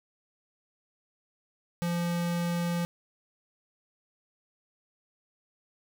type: tone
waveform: square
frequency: 172.4 Hz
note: F3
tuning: 22 cents flat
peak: -28 dBFS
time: 1.82-2.85 s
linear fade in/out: 0 ms
effects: none